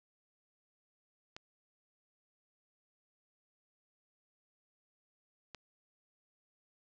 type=clicks; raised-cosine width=0.2 ms; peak=-28 dBFS; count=2; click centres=1.365 / 5.547 s; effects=resampled to 16000 Hz + 10-bit